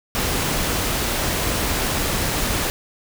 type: noise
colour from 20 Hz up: pink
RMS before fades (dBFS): -22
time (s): 0.15-2.7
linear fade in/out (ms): 0
effects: none